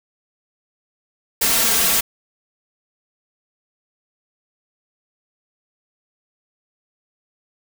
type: noise with comb filter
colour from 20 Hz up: white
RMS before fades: -17 dBFS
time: 1.41-2.01 s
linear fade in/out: 10 ms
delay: 4.4 ms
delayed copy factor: +0.8
effects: none